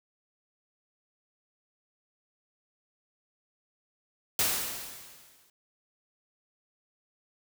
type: noise with exponential decay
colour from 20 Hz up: white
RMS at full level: -25 dBFS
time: 4.39-5.5 s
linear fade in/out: 2 ms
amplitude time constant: 240 ms
effects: none